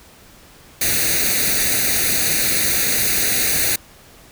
white noise with comb filter, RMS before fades -18 dBFS, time 0.81-3.76 s, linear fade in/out 5 ms, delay 0.47 ms, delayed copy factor +0.8, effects pink hiss -46 dBFS RMS until 4.31 s

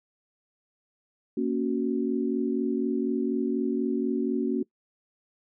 sine chord, F# major, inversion first, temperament equal, 233.1 / 277.2 / 370 Hz, A#3 / C#4 / F#4, 0 / 0 / 0 cents, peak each -28 / -28 / -29 dBFS, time 1.37-4.63 s, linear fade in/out 5 ms, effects noise-tail reverb RT60 0.1 s tail -22 dB re dry

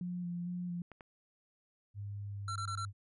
sine tone with vibrato, 176.1 Hz, F3, 15 cents sharp, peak -36 dBFS, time 0.01-0.82 s, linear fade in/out 2 ms, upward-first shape square, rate 2.2 Hz, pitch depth 18 cents each way
clicks, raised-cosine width 0.5 ms, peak -35 dBFS, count 2, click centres 0.917 / 1.008 s
sine tone with pitch glide, 101.5 to 100.28 Hz, G#2 to G2, -39 to +40 cents, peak -39 dBFS, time 1.94-2.93 s, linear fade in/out 50 ms, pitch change -21 cents, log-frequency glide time 2.26-2.4 s
square tone bursts, 1353 Hz, E6, 45 cents sharp, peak -38 dBFS, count 4, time 2.48-2.851 s, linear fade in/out 2 ms, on 77 ms, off 21 ms
effects resampled to 24000 Hz

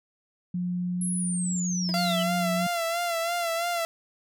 sine tone with pitch glide, 178.4 to 179.64 Hz, F3 to F3, +37 to +49 cents, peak -26 dBFS, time 0.54-2.67 s, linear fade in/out 5 ms, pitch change +12 cents, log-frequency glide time 0.75-1.42 s
sine linear sweep, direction down, 11070 to 2884 Hz, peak -30 dBFS, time 1.01-2.23 s, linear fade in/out 5 ms
25% pulse tone with exponential decay, 325.8 Hz, E4, 20 cents flat, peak -30 dBFS, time 1.89-1.98 s, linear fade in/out 0 ms, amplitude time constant 19 ms
sawtooth tone with vibrato, 680 Hz, F5, 46 cents flat, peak -22 dBFS, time 1.94-3.85 s, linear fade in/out 0 ms, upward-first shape sine, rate 3 Hz, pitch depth 50 cents each way
effects none

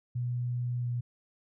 sine tone with pitch glide, 122.4 to 121.13 Hz, B2 to B2, -15 to -33 cents, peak -29 dBFS, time 0.15-1.01 s, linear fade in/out 10 ms, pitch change -18 cents, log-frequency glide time 0.81-0.87 s, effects none

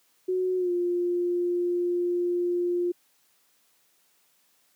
sine tone with pitch glide, 368.9 to 351.8 Hz, F#4 to F4, -5 to +13 cents, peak -23 dBFS, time 0.28-2.92 s, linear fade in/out 10 ms, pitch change -82 cents, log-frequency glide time 0.57-0.71 s, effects white hiss -66 dBFS RMS until 4.75 s + high-pass 150 Hz 12 dB/octave

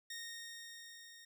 15% pulse tone with level ramp, 1853 Hz, A#6, 11 cents flat, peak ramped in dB -37 to -49 dBFS, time 0.1-1.25 s, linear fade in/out 5 ms, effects none

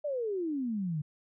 sine exponential sweep, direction down, 610 to 143.8 Hz, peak -30 dBFS, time 0.04-1.02 s, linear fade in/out 10 ms, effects none

